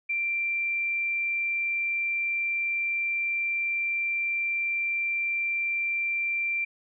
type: tone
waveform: sine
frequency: 2359 Hz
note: D7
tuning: 7 cents sharp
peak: -25 dBFS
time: 0.09-6.65 s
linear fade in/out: 10 ms
effects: none